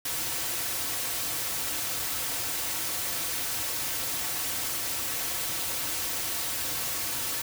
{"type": "noise with comb filter", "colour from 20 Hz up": "white", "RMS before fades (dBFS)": -31, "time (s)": [0.05, 7.42], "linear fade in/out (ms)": 5, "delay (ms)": 4.9, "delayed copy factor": -0.55, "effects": []}